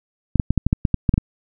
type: clicks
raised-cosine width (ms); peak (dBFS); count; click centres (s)
5; -3; 11; 0.357 / 0.398 / 0.506 / 0.577 / 0.666 / 0.729 / 0.852 / 0.943 / 1.092 / 1.14 / 1.179
effects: none